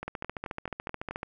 two click trains, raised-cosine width 0.5 ms, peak -21 / -19 dBFS, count 6 / 17, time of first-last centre 0.03-1.11 / 0.08-1.231 s, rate 4.63 / 13.9 Hz, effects none

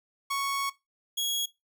sawtooth tone pair in turn, 1108.7 / 3322 Hz, C#6 / G#7, 0 / 0 cents, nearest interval octave + perfect fifth, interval 1900 cents, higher second, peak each -24 dBFS, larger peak neither, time 0.3-0.7 / 1.17-1.46 s, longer first, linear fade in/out 10 ms, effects noise-tail reverb RT60 0.2 s tail -18 dB re dry

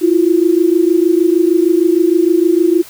sine tone pair together, 329.9 / 356.4 Hz, E4 / F4, +1 / +35 cents, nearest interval minor second, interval 134 cents, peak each -11 dBFS, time 0.01-2.83 s, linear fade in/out 20 ms, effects white hiss -37 dBFS RMS until 2.89 s

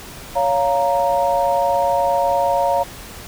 sine chord, Bb minor, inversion first, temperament just, 559.4 / 699.2 / 932.3 Hz, Db5 / F5 / Bb5, +16 / +2 / 0 cents, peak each -19 dBFS, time 0.35-2.84 s, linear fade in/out 20 ms, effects pink hiss -36 dBFS RMS until 3.27 s

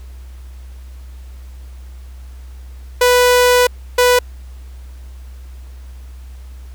sawtooth tone bursts at uneven times, 493.9 Hz, B4, in tune, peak -5 dBFS, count 2, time 3.01-3.67 / 3.98-4.19 s, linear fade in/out 5 ms, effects added 63 Hz sine -31 dBFS peak until 6.74 s + pink hiss -50 dBFS RMS until 6.74 s

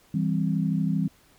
sine chord, C major, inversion first, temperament just, 163.52 / 196.22 / 261.6 Hz, E3 / G3 / C4, -14 / +2 / 0 cents, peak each -25 / -26 / -30 dBFS, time 0.14-1.08 s, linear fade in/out 5 ms, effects pink hiss -59 dBFS RMS until 1.38 s

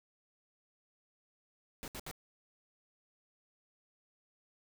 pink noise bursts, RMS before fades -44 dBFS, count 3, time 1.83-2.113 s, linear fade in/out 0 ms, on 49 ms, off 68 ms, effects none

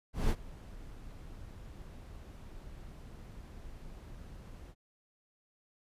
brown noise with ADSR envelope, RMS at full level -27 dBFS, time 0.13-4.75 s, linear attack 170 ms, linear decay 53 ms, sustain -21 dB, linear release 53 ms, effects resampled to 32000 Hz

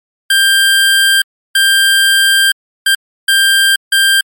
25% pulse tone bursts at uneven times, 1585 Hz, G6, 19 cents sharp, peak -3 dBFS, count 5, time 0.3-1.22 / 1.55-2.52 / 2.86-2.95 / 3.28-3.76 / 3.92-4.21 s, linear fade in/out 5 ms, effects MP3 96 kbps

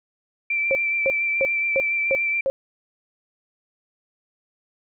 sine tone with vibrato, 2342 Hz, D7, 5 cents flat, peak -20 dBFS, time 0.5-2.41 s, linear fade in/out 5 ms, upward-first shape triangle, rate 7.1 Hz, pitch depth 24 cents each way
sine tone bursts, 540 Hz, C#5, 45 cents flat, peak -18 dBFS, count 6, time 0.71-2.5 s, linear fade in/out 0 ms, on 40 ms, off 310 ms
effects none

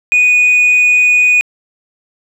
sine tone, 2474 Hz, D#7, 10 cents flat, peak -4 dBFS, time 0.12-1.41 s, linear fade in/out 0 ms, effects tanh soft clip ceiling -5 dBFS + 7-bit

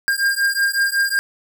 square beating tone pair, 1604 / 1609.4 Hz, G6 / G6, +39 / +45 cents, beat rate 5.4 Hz, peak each -20 dBFS, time 0.08-1.19 s, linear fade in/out 0 ms, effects none

